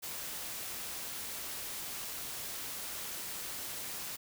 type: noise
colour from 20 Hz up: white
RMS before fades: -41 dBFS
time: 0.02-4.17 s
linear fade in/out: 20 ms
effects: none